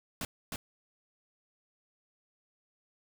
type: noise with echo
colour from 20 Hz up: pink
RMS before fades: -36 dBFS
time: 0.21-0.25 s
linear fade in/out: 2 ms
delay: 310 ms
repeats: 1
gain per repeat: -2 dB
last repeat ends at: 0.56 s
effects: none